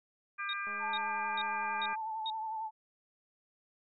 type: harmonic tone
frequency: 399.3 Hz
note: G4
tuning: 32 cents sharp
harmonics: 3 / 4 / 5 / 6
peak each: -39 / -39 / -49 / -41 dBFS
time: 0.38-1.96 s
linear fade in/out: 20 ms
type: tone bursts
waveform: sine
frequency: 3729 Hz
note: A#7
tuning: in tune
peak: -35 dBFS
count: 5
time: 0.49-2.3 s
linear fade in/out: 2 ms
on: 42 ms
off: 400 ms
type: click train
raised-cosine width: 1 ms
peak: -39 dBFS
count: 263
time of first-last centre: 0.67-1.93 s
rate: 208 Hz
type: tone with vibrato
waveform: sine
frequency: 880 Hz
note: A5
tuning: in tune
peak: -35 dBFS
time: 0.79-2.71 s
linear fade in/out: 50 ms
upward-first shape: triangle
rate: 11 Hz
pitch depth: 46 cents each way
effects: none